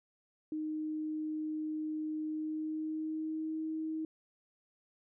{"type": "tone with pitch glide", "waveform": "sine", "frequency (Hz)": [309.5, 316.2], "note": ["D#4", "D#4"], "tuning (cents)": [-9, 28], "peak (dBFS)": -34, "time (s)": [0.52, 4.05], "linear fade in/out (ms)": 2, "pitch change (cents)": 37, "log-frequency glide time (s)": [2.25, 3.61], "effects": []}